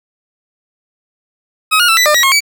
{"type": "tone with pitch steps", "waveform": "20% pulse", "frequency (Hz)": [1269, 1430, 1331, 1979, 601, 1914, 1081, 2285], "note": ["D#6", "F6", "E6", "B6", "D5", "A#6", "C#6", "D7"], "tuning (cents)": [34, 41, 16, 3, 40, 45, -44, -48], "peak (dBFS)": -3, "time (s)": [1.71, 2.406], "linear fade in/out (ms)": 20, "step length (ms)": 87, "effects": []}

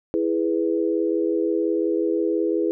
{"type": "chord", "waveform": "sine", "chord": "E major", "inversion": "none", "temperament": "equal", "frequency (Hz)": [329.6, 415.3, 493.9], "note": ["E4", "G#4", "B4"], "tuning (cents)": [0, 0, 0], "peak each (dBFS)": [-22, -24, -26], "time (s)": [0.14, 2.71], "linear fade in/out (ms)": 0, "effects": []}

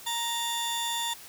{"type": "tone pair together", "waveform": "sawtooth", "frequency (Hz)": [932.3, 3523], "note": ["A#5", "A7"], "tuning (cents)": [0, 1], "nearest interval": "octave + major seventh", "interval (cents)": 2301, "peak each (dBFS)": -28, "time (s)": [0.06, 1.14], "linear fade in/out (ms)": 10, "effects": ["white hiss -47 dBFS RMS until 1.28 s"]}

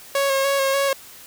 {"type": "tone with vibrato", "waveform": "sawtooth", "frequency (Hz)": 548, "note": "C#5", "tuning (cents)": -20, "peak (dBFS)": -14, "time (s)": [0.15, 0.93], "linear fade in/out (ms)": 2, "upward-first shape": "square", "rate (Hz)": 3.4, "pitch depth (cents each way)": 21, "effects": ["white hiss -43 dBFS RMS until 1.26 s"]}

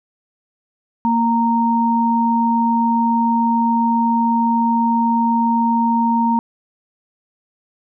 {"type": "tone pair together", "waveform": "sine", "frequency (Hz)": [231.8, 927], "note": ["A#3", "A#5"], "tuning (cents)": [-10, -10], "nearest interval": "2 octaves", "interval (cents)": 2400, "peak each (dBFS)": -16, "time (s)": [1.05, 6.39], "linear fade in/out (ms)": 0, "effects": []}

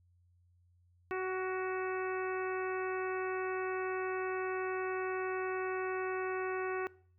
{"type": "harmonic tone with a mistuned harmonic", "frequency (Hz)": 374.1, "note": "F#4", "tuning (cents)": 19, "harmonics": [1, 2, 3, 4, 5, 6, 7], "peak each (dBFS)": [-35, -43, -42, -44, -46, -50, -49], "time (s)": [1.11, 6.87], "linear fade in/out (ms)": 0, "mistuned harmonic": 4, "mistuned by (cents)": -20, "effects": ["noise-tail reverb RT60 0.5 s tail -21 dB re dry", "added 88 Hz sine -65 dBFS peak until 7.18 s"]}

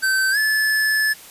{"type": "tone with pitch glide", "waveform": "square", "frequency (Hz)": [1544, 1733.1], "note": ["G6", "A6"], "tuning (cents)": [-27, -27], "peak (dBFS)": -17, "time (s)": [0.02, 1.14], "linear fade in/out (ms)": 20, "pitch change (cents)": 200, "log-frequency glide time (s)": [0.31, 0.38], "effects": ["white hiss -42 dBFS RMS until 1.3 s", "resampled to 32000 Hz"]}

